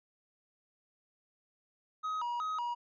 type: tone with vibrato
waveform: triangle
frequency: 1100 Hz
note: C#6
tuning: 14 cents flat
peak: -31 dBFS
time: 2.03-2.75 s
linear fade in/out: 20 ms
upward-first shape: square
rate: 2.7 Hz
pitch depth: 240 cents each way
effects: resampled to 16000 Hz